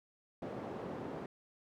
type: band-pass noise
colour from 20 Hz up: white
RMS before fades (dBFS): -43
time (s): 0.42-1.26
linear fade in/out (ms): 2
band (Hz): 140 to 520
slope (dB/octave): 12
effects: none